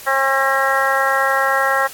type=harmonic tone; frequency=270 Hz; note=C#4; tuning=45 cents flat; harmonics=2 / 3 / 4 / 5 / 6 / 7; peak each=-21 / -21 / -21 / -21 / -21 / -21 dBFS; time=0.06-1.88 s; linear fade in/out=20 ms; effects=white hiss -36 dBFS RMS until 1.93 s + AAC 64 kbps